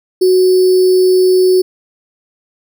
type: tone with sample-and-hold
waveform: sine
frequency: 370 Hz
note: F#4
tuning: in tune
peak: -6 dBFS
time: 0.21-1.62 s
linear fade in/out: 10 ms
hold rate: 4900 Hz
effects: none